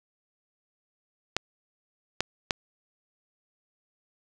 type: clicks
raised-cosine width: 0.2 ms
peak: -7 dBFS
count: 3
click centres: 1.366 / 2.206 / 2.508 s
effects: none